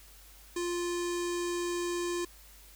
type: tone with low-pass filter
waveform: square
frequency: 349.2 Hz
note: F4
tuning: in tune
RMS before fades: -33 dBFS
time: 0.56-2.25 s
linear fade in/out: 5 ms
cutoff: 7800 Hz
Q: 2.8
effects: added 50 Hz sine -55 dBFS peak until 2.75 s + white hiss -56 dBFS RMS until 2.75 s